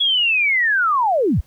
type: linear sweep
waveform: sine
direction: down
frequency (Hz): 3386 to 37.07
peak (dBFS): -14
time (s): 0-1.41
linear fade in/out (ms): 10
effects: pink hiss -56 dBFS RMS until 1.46 s